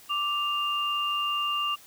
sine tone pair together, 1174.7 / 2799 Hz, D6 / F7, 0 / +3 cents, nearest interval octave + minor third, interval 1503 cents, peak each -28 dBFS, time 0.09-1.76 s, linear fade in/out 20 ms, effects white hiss -52 dBFS RMS until 1.86 s

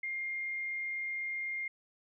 sine tone, 2118 Hz, C7, 21 cents sharp, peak -34 dBFS, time 0.03-1.68 s, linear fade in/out 5 ms, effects none

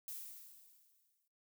violet noise with exponential decay, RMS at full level -44 dBFS, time 0.08-1.28 s, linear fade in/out 1 ms, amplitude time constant 260 ms, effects noise-tail reverb RT60 0.3 s tail -19 dB re dry

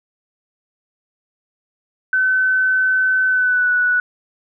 sine tone with pitch glide, 1520 to 1475.9 Hz, F#6 to F#6, +46 to -5 cents, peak -13 dBFS, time 2.13-4 s, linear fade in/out 2 ms, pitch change -51 cents, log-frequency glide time 3.27-3.71 s, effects none

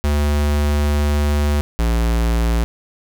square tone pair in turn, 73.42 / 57.5 Hz, D2 / A#1, 0 / -23 cents, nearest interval major third, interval 423 cents, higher first, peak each -15 dBFS, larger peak neither, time 0.04-1.61 / 1.79-2.64 s, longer first, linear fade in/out 0 ms, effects 8-bit

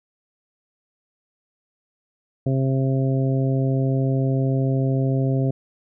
harmonic tone, 133.4 Hz, C3, 34 cents sharp, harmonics 1 / 2 / 3 / 4 / 5, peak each -19 / -25 / -29 / -31 / -33 dBFS, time 2.46-5.51 s, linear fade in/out 5 ms, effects none

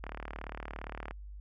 click train, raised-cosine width 0.5 ms, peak -25 dBFS, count 41, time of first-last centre 0.04-1.11 s, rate 37.4 Hz, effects added 50 Hz sine -43 dBFS peak until 1.4 s

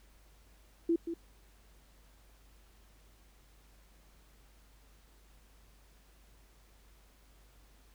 sine tone with echo, 335.3 Hz, E4, 30 cents sharp, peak -25 dBFS, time 0.89-0.96 s, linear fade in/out 5 ms, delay 180 ms, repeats 1, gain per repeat -9 dB, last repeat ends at 1.14 s, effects added 50 Hz sine -60 dBFS peak until 7.94 s + pink hiss -66 dBFS RMS until 7.94 s

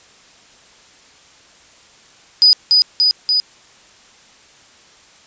sine tone with echo, 4961 Hz, D#8, 6 cents flat, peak -6 dBFS, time 2.42-2.53 s, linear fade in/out 0 ms, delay 290 ms, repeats 3, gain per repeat -2 dB, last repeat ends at 3.4 s, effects white hiss -47 dBFS RMS until 5.26 s + resampled to 16000 Hz

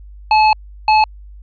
square tone bursts at uneven times, 862 Hz, A5, 36 cents flat, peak -9 dBFS, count 2, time 0.31-0.53 / 0.88-1.04 s, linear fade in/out 2 ms, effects added 50 Hz sine -34 dBFS peak until 1.42 s + resampled to 11025 Hz

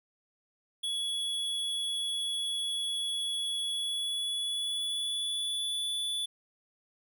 square tone with pitch glide, 3377 to 3460 Hz, G#7 to A7, +28 to -30 cents, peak -31 dBFS, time 0.83-6.26 s, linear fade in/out 10 ms, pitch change +42 cents, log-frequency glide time 3.68-5.9 s, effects none

